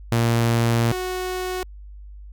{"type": "tone pair in turn", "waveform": "sawtooth", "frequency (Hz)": [116.54, 368], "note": ["A#2", "F#4"], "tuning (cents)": [0, -9], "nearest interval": "octave + minor sixth", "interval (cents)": 1991, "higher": "second", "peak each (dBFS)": [-13, -21], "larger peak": "first", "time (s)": [[0.12, 0.92], [0.92, 1.63]], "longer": "first", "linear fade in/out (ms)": 0, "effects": ["added 50 Hz sine -37 dBFS peak until 2.32 s"]}